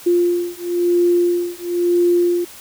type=beating tone pair; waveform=sine; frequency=349.2 / 350.19 Hz; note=F4 / F4; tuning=0 / +5 cents; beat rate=0.99 Hz; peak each=-17 dBFS; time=0.06-2.45 s; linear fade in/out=10 ms; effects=white hiss -39 dBFS RMS until 2.6 s